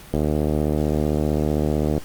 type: click train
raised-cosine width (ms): 2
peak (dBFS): -8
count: 140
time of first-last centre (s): 0.14-1.979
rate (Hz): 75.6
effects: pink hiss -43 dBFS RMS until 2.04 s + Opus 48 kbps